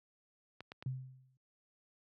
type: clicks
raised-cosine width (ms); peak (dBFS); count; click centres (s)
0.3; -31; 3; 0.606 / 0.719 / 0.825
type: tone with exponential decay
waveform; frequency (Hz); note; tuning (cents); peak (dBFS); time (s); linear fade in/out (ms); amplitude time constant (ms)
sine; 130; C3; -11; -32; 0.86-1.37; 2; 110
effects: high-pass 80 Hz 12 dB/octave